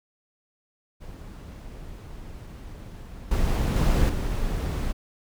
brown noise with level steps, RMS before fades -40 / -23 / -20 / -27 dBFS, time 1-4.93 s, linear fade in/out 20 ms, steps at 3.31 / 3.76 / 4.09 s, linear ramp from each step 5 ms, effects none

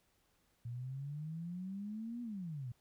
sine exponential two-way sweep, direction up then down, 116.6 to 244.2 to 116.6 Hz, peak -40 dBFS, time 0.65-2.72 s, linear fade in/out 5 ms, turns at 2.22 s, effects pink hiss -75 dBFS RMS until 2.8 s

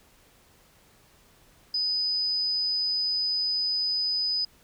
sine tone, 4994 Hz, D#8, 6 cents sharp, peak -24 dBFS, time 1.74-4.45 s, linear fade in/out 5 ms, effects pink hiss -59 dBFS RMS until 4.63 s

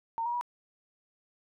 sine tone with pitch steps, 914 / 953 / 968 Hz, A#5 / A#5 / B5, -34 / +38 / -35 cents, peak -29 dBFS, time 0.18-0.411 s, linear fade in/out 0 ms, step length 77 ms, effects none

